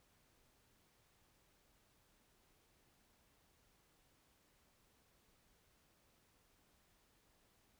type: silence
effects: pink hiss -74 dBFS RMS until 7.79 s